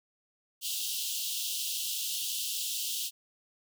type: high-pass noise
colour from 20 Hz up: pink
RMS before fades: -34 dBFS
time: 0.61-3.11 s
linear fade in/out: 50 ms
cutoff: 2800 Hz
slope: 96 dB/octave
effects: none